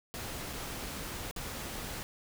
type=noise with dropouts; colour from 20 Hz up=pink; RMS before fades=-40 dBFS; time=0.14-2.03 s; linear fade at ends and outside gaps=0 ms; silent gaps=0.529-0.533 / 1.312-1.362 s; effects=none